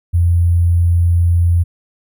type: tone with sample-and-hold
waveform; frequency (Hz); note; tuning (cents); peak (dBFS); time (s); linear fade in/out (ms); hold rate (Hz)
sine; 86.1; F2; -24; -9; 0.13-1.64; 20; 11025
effects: none